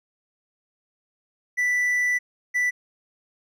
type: tone pair in turn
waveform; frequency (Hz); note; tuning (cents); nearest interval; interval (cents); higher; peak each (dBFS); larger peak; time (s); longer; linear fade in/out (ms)
triangle; 1975.5 / 1975.5; B6 / B6; 0 / 0; unison; 0; neither; -18; neither; 1.57-2.19 / 2.54-2.71; first; 20
effects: none